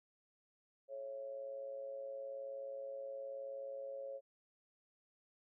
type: tone with amplitude modulation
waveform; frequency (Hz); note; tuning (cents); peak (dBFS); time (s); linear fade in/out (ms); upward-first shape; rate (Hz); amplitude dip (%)
sine; 548; C#5; -20; -40; 0.88-4.21; 50; sine; 119; 60
effects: none